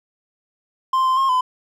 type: tone with pitch steps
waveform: triangle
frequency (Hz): 1047 / 1039 / 1072 / 1014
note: C6 / C6 / C6 / B5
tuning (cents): +1 / -12 / +42 / +45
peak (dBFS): -13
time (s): 0.93-1.41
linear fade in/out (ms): 5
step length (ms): 120
effects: none